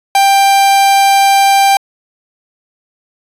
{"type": "tone", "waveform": "45% pulse", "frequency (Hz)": 789, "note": "G5", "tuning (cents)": 11, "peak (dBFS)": -6, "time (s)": [0.15, 1.77], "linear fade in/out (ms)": 2, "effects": ["resampled to 32000 Hz"]}